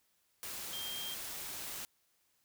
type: tone in noise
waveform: sine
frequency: 3194 Hz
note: G7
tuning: 32 cents sharp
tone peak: -41 dBFS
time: 0.73-1.14 s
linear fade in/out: 0 ms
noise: white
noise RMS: -43 dBFS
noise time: 0.43-1.85 s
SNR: -1 dB
effects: white hiss -75 dBFS RMS until 2.44 s